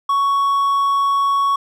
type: tone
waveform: triangle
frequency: 1114 Hz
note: C#6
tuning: 8 cents sharp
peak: -12 dBFS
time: 0.09-1.56 s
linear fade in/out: 5 ms
effects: none